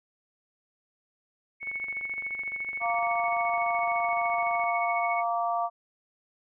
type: tone with tremolo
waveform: sine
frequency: 2211 Hz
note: C#7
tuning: 5 cents flat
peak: -28 dBFS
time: 1.6-5.24 s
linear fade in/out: 50 ms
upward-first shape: triangle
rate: 14 Hz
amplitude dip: 65%
type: click train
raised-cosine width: 0.5 ms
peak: -32 dBFS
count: 72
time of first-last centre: 1.63-4.638 s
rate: 23.6 Hz
type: harmonic tone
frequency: 232.2 Hz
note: A#3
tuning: 7 cents flat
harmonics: 3 / 4 / 5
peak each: -27 / -33 / -31 dBFS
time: 2.8-5.7 s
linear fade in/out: 50 ms
effects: none